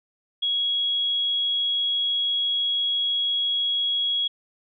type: tone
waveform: sine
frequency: 3322 Hz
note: G#7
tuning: in tune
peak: -21 dBFS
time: 0.42-4.28 s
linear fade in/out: 10 ms
effects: none